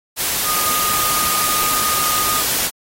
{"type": "tone in noise", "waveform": "sine", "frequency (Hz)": 1232, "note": "D#6", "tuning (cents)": -17, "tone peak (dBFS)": -21, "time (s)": [0.43, 2.44], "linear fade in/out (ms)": 50, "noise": "white", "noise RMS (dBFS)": -19, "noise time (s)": [0.16, 2.71], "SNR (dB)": -5, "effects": ["AAC 48 kbps"]}